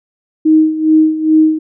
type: tone with tremolo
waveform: sine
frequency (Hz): 313.5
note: D#4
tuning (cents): +13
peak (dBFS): -4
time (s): 0.45-1.59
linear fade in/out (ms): 10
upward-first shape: sine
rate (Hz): 2.4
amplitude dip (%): 75
effects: none